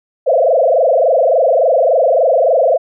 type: tone with frequency modulation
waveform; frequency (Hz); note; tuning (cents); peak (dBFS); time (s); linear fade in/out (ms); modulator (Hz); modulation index
sine; 592; D5; +14; -8; 0.26-2.78; 20; 23.5; 4
effects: none